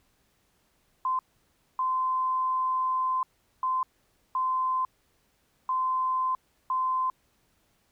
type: tone bursts at uneven times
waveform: sine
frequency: 1033 Hz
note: C6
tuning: 22 cents flat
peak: -24 dBFS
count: 6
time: 1.05-1.19 / 1.79-3.23 / 3.63-3.83 / 4.35-4.85 / 5.69-6.35 / 6.7-7.1 s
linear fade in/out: 2 ms
effects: pink hiss -69 dBFS RMS until 7.91 s